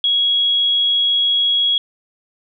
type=tone; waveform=sine; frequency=3322 Hz; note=G#7; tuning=in tune; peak=-13 dBFS; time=0.04-1.78 s; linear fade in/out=2 ms; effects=none